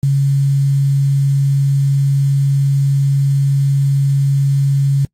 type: tone with quantisation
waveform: sine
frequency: 138.59 Hz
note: C#3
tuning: in tune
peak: -10 dBFS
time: 0.03-5.05 s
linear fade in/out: 2 ms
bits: 6
effects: noise-tail reverb RT60 0.1 s tail -24 dB re dry + AAC 48 kbps